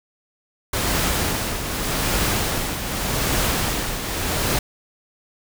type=noise with tremolo; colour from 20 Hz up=pink; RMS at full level=-20 dBFS; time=0.73-4.59 s; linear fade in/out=5 ms; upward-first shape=triangle; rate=0.84 Hz; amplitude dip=60%; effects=none